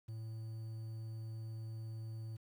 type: tone with quantisation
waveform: triangle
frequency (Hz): 111.4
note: A2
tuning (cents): +22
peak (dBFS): -40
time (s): 0.08-2.37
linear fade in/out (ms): 10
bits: 11
effects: none

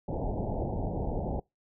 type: low-pass noise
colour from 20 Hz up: pink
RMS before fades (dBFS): -32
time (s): 0.08-1.4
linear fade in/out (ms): 5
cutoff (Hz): 870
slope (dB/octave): 96
effects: noise-tail reverb RT60 0.2 s tail -25 dB re dry

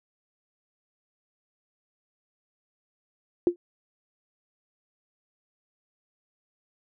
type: tone with exponential decay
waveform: sine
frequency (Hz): 349.2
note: F4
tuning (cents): 0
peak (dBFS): -13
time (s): 3.47-3.56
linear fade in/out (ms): 1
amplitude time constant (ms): 18
effects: none

